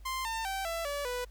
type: tone with pitch steps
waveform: sawtooth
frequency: 1046.5 / 900.6 / 775 / 666.9 / 573.9 / 493.9 Hz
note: C6 / A5 / G5 / E5 / D5 / B4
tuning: 0 / +40 / -20 / +20 / -40 / 0 cents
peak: -29 dBFS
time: 0.05-1.25 s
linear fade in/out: 10 ms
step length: 200 ms
effects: added 50 Hz sine -47 dBFS peak until 1.3 s + pink hiss -66 dBFS RMS until 1.3 s